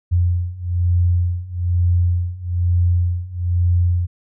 sine beating tone pair, 87.31 / 88.41 Hz, F2 / F2, 0 / +22 cents, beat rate 1.1 Hz, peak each -19 / -17 dBFS, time 0.11-4.07 s, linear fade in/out 20 ms, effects none

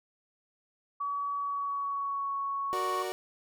sine tone with pitch glide, 1136 to 1110.1 Hz, C#6 to C#6, +42 to +2 cents, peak -30 dBFS, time 1-3.03 s, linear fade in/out 10 ms, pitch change -40 cents, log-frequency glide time 1.36-2.35 s
30% pulse chord, Gb augmented, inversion none, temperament equal, 370 / 466.2 / 587.3 Hz, Gb4 / Bb4 / D5, 0 / 0 / 0 cents, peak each -32 / -37 / -37 dBFS, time 2.73-3.12 s, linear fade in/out 0 ms
effects none

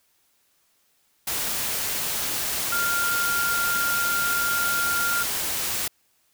sine tone in noise, 1396.9 Hz, F6, in tune, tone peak -23 dBFS, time 2.72-5.23 s, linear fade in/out 5 ms, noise white, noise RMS -27 dBFS, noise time 1.27-5.88 s, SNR +1 dB, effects white hiss -66 dBFS RMS until 6.33 s

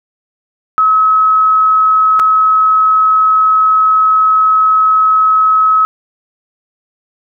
sine tone with dropouts, 1284 Hz, E6, 46 cents flat, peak -6 dBFS, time 0.78-5.85 s, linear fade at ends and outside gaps 0 ms, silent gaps 2.194-2.198 s, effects none

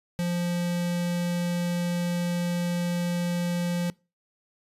square tone with notch filter, 174.61 Hz, F3, in tune, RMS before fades -27 dBFS, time 0.19-3.9 s, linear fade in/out 0 ms, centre 1100 Hz, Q 1.8, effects noise-tail reverb RT60 0.3 s tail -24 dB re dry + resampled to 32000 Hz

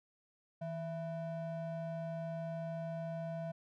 triangle ring-modulated tone, 413.2 Hz, G#4, 9 cents flat, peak -33 dBFS, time 0.61-3.52 s, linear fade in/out 10 ms, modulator 252 Hz, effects none

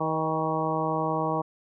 harmonic tone with a mistuned harmonic, 159 Hz, D#3, 38 cents sharp, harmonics 1 / 2 / 3 / 4 / 5 / 6 / 7, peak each -32 / -32 / -32 / -32 / -32 / -32 / -32 dBFS, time 0-1.42 s, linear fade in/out 10 ms, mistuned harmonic 4, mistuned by -25 cents, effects none

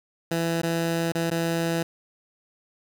15% pulse tone with dropouts, 166.6 Hz, E3, 19 cents sharp, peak -17 dBFS, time 0.31-1.83 s, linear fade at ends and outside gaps 5 ms, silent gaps 0.618-0.632 / 1.121-1.15 / 1.302-1.312 s, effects 9-bit

